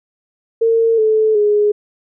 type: tone with pitch steps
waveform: sine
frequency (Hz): 455.4 / 435.6 / 416.6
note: A#4 / A4 / G#4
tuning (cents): -40 / -17 / +5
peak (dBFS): -10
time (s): 0.61-1.72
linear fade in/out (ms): 10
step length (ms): 370
effects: none